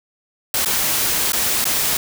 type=noise with dropouts; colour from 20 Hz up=white; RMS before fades=-19 dBFS; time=0.54-1.97 s; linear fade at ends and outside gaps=2 ms; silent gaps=0.648-0.658 / 1.321-1.332 / 1.643-1.653 s; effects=none